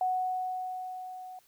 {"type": "tone with level ramp", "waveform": "sine", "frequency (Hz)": 740, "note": "F#5", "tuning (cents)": 0, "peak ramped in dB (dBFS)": [-25, -42], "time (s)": [0.01, 1.39], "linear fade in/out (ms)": 2, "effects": ["white hiss -65 dBFS RMS until 1.47 s"]}